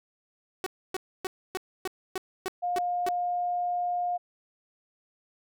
sawtooth tone bursts, 375.1 Hz, F#4, 24 cents sharp, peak -25 dBFS, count 9, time 0.64-3.087 s, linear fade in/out 0 ms, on 23 ms, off 280 ms
sine tone, 710 Hz, F5, 28 cents sharp, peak -26 dBFS, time 2.62-4.18 s, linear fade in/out 20 ms
effects none

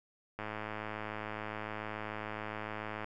click train, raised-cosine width 0.5 ms, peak -24 dBFS, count 285, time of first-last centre 0.39-3.044 s, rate 107 Hz, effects none

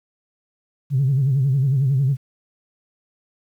sine tone with vibrato, 135.1 Hz, C#3, 44 cents flat, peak -14 dBFS, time 0.9-2.17 s, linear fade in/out 50 ms, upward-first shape sine, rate 11 Hz, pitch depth 110 cents each way, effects tanh soft clip ceiling -11 dBFS + 9-bit

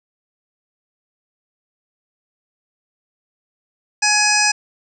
harmonic tone with a mistuned harmonic, 840 Hz, G#5, 19 cents sharp, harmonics 1 / 2 / 3 / 5 / 6 / 7 / 8 / 9 / 10, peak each -21 / -20 / -19 / -31 / -19 / -21 / -31 / -26 / -26 dBFS, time 4.02-4.52 s, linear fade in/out 10 ms, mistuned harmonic 9, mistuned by -34 cents, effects none

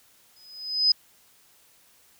sine tone with exponential growth, 5030 Hz, D#8, 18 cents sharp, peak -14 dBFS, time 0.36-0.92 s, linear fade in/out 5 ms, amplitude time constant 120 ms, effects white hiss -59 dBFS RMS until 2.19 s

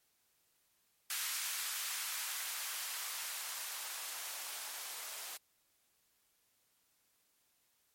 violet noise with band-pass filter sweep, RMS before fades -42 dBFS, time 1.1-5.37 s, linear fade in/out 2 ms, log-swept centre 1500 to 640 Hz, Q 1.1, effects white hiss -75 dBFS RMS until 7.94 s + MP3 64 kbps

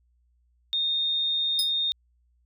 sine tone, 3672 Hz, A#7, 27 cents flat, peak -23 dBFS, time 0.73-1.92 s, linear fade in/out 0 ms
sawtooth tone with exponential decay, 5040 Hz, D#8, 21 cents sharp, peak -18 dBFS, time 1.59-1.72 s, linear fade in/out 1 ms, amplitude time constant 27 ms
effects added 60 Hz sine -63 dBFS peak until 2.45 s

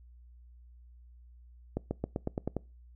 accelerating click train, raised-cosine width 2 ms, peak -18 dBFS, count 8, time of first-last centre 1.77-2.567 s, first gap 140 ms, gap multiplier 0.93, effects noise-tail reverb RT60 0.3 s tail -24 dB re dry + added 60 Hz sine -52 dBFS peak until 2.95 s

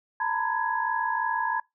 sine tone cluster, 897 / 940 / 1003 / 1667 Hz, A5 / A#5 / B5 / G#6, +33 / +14 / +26 / +6 cents, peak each -30 dBFS, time 0.2-1.6 s, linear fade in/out 5 ms, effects noise-tail reverb RT60 0.2 s tail -25 dB re dry

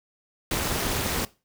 pink noise with amplitude modulation, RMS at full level -23 dBFS, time 0.51-1.25 s, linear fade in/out 2 ms, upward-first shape sine, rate 293 Hz, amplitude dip 90%, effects noise-tail reverb RT60 0.3 s tail -20 dB re dry

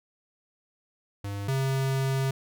square tone pair in turn, 100.6 / 134.28 Hz, G2 / C3, +45 / +45 cents, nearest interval perfect fourth, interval 500 cents, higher second, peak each -32 / -25 dBFS, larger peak second, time 1.24-1.48 / 1.48-2.31 s, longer second, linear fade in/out 5 ms, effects none

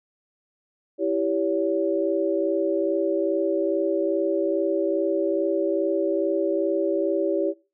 sine chord, C# diminished, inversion first, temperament equal with one note detuned, 329.6 / 392 / 566 Hz, E4 / G4 / C#5, 0 / 0 / +36 cents, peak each -25 dBFS, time 0.98-7.54 s, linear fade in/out 50 ms, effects noise-tail reverb RT60 0.3 s tail -20 dB re dry

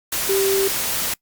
sine tone in noise, 390 Hz, G4, 9 cents flat, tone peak -17 dBFS, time 0.29-0.68 s, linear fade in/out 5 ms, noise white, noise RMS -23 dBFS, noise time 0.12-1.14 s, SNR +3 dB, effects noise-tail reverb RT60 0.1 s tail -24 dB re dry + Opus 48 kbps

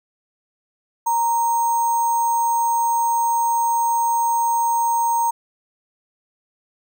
sine tone with sample-and-hold, 932.3 Hz, A#5, in tune, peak -16 dBFS, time 1.06-5.31 s, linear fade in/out 10 ms, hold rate 7350 Hz, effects none

